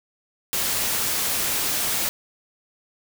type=noise; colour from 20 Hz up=white; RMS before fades=-24 dBFS; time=0.53-2.09 s; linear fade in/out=0 ms; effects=none